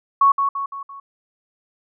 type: tone with echo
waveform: sine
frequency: 1108.7 Hz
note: C#6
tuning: in tune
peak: -10 dBFS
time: 0.21-0.32 s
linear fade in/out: 5 ms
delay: 170 ms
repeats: 4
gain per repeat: -6 dB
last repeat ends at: 1 s
effects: none